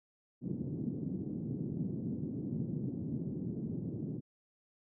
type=band-pass noise; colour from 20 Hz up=pink; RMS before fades=-38 dBFS; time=0.41-4.21 s; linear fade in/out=50 ms; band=130 to 300 Hz; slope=24 dB/octave; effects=none